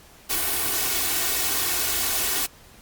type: noise with comb filter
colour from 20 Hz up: white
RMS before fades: -24 dBFS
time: 0.29-2.47 s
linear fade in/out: 20 ms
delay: 2.7 ms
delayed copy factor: +0.7
effects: pink hiss -50 dBFS RMS until 2.81 s + Opus 48 kbps